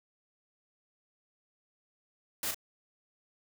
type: noise with echo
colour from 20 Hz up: white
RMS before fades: -34 dBFS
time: 2.43-2.51 s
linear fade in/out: 2 ms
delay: 35 ms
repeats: 1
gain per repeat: -5 dB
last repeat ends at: 2.545 s
effects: none